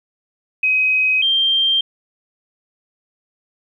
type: tone pair in turn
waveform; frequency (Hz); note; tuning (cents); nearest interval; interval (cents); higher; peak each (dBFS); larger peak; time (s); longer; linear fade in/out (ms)
sine; 2527 / 3170; D#7 / G7; +26 / +19; major third; 393; second; -13; neither; 0.63-1.22 / 1.22-1.81; neither; 5
effects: 9-bit